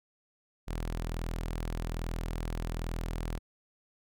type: tone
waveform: sawtooth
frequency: 41.2 Hz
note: E1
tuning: in tune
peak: -29 dBFS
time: 0.67-3.39 s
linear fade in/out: 20 ms
effects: none